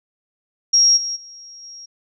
sine tone with level steps, 5600 Hz, F8, 4 cents sharp, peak -10 / -22 / -37 / -35 dBFS, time 0.73-1.86 s, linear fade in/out 10 ms, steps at 0.96 / 1.15 / 1.62 s, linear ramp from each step 20 ms, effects none

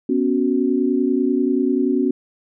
sine chord, B suspended second, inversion none, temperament equal, 246.9 / 277.2 / 370 Hz, B3 / C#4 / F#4, 0 / 0 / 0 cents, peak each -20 / -19 / -21 dBFS, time 0.09-2.11 s, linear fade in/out 5 ms, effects none

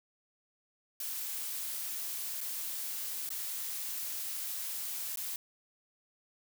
blue noise with dropouts, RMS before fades -38 dBFS, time 1-5.36 s, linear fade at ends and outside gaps 2 ms, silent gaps 2.407-2.411 / 3.291-3.303 / 5.159-5.172 s, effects none

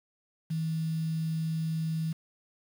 sine tone with quantisation, 160.7 Hz, E3, 44 cents flat, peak -28 dBFS, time 0.5-2.13 s, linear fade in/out 10 ms, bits 8, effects none

